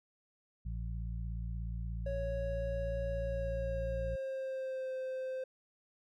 harmonic tone, 56.8 Hz, A#1, 44 cents flat, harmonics 1 / 2 / 3, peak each -37 / -43 / -47 dBFS, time 0.65-4.16 s, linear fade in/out 10 ms
triangle tone with pitch glide, 554.4 to 520.3 Hz, C#5 to C5, 0 to -10 cents, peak -34 dBFS, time 2.06-5.44 s, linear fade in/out 5 ms, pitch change -110 cents, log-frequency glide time 3.15-4.93 s
effects none

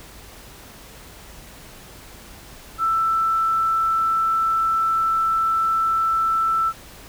sine tone, 1327 Hz, E6, 11 cents sharp, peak -17 dBFS, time 2.78-6.73 s, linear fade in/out 50 ms, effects added 50 Hz sine -49 dBFS peak until 7.08 s + pink hiss -43 dBFS RMS until 7.08 s

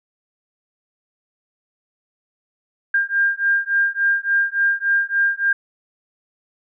sine beating tone pair, 1600 / 1603.5 Hz, G6 / G6, +35 / +39 cents, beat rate 3.5 Hz, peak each -19 / -19 dBFS, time 2.94-5.53 s, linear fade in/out 5 ms, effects none

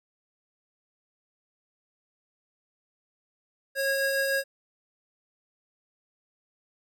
square tone pair together, 545 / 1641.7 Hz, C#5 / G#6, -29 / -20 cents, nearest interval octave + perfect fifth, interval 1909 cents, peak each -28 / -28 dBFS, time 3.75-4.44 s, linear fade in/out 50 ms, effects none

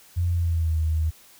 sine tone with pitch glide, 87.31 to 79.14 Hz, F2 to D#2, 0 to +30 cents, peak -20 dBFS, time 0.16-1.11 s, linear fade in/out 20 ms, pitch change -170 cents, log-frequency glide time 0.3-0.77 s, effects white hiss -52 dBFS RMS until 1.39 s

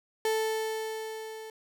35% pulse tone with level ramp, 440 Hz, A4, in tune, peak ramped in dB -23 to -39 dBFS, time 0.25-1.5 s, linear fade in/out 2 ms, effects none

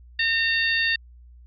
harmonic tone, 913 Hz, A#5, 36 cents flat, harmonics 2 / 3 / 4 / 5, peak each -22 / -26 / -28 / -30 dBFS, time 0.19-0.96 s, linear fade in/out 5 ms, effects added 60 Hz sine -45 dBFS peak until 1.46 s

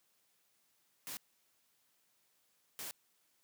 white noise bursts at uneven times, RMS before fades -44 dBFS, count 2, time 1.07-1.17 / 2.79-2.91 s, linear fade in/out 0 ms, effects white hiss -75 dBFS RMS until 3.43 s + high-pass 100 Hz 12 dB/octave

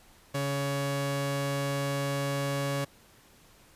sawtooth tone pair together, 140 / 280 Hz, C#3 / C#4, +18 / +18 cents, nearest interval octave, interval 1200 cents, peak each -26 dBFS, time 0.34-2.85 s, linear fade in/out 10 ms, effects pink hiss -58 dBFS RMS until 3.75 s + resampled to 32000 Hz

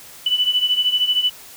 sine beating tone pair, 2978 / 2991 Hz, F#7 / F#7, +11 / +18 cents, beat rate 13 Hz, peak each -17 / -21 dBFS, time 0.26-1.3 s, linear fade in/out 5 ms, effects white hiss -41 dBFS RMS until 1.56 s

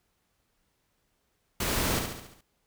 pink noise with echo, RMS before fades -29 dBFS, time 1.6-1.99 s, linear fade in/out 5 ms, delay 70 ms, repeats 6, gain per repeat -5 dB, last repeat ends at 2.41 s, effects pink hiss -74 dBFS RMS until 2.66 s

